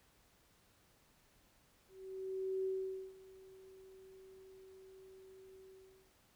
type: tone with ADSR envelope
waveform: sine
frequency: 380.2 Hz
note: F#4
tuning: 47 cents sharp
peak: -34 dBFS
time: 1.88-6.13 s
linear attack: 770 ms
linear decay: 480 ms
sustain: -21 dB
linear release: 430 ms
effects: pink hiss -70 dBFS RMS until 6.35 s